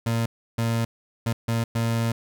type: tone bursts at uneven times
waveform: 30% pulse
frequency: 115.2 Hz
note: A#2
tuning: 20 cents flat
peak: -19 dBFS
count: 5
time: 0.06-0.26 / 0.58-0.85 / 1.26-1.33 / 1.48-1.64 / 1.75-2.12 s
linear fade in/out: 5 ms
effects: none